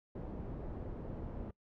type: low-pass noise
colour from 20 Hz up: pink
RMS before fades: -43 dBFS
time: 0.15-1.51 s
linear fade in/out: 5 ms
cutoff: 540 Hz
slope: 12 dB/octave
effects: noise-tail reverb RT60 0.1 s tail -22 dB re dry